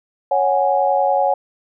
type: chord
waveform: sine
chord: C# suspended fourth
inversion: none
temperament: equal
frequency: 554.4 / 740 / 830.6 Hz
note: C#5 / F#5 / G#5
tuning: 0 / 0 / 0 cents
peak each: -18 dBFS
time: 0.31-1.34 s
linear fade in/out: 5 ms
effects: none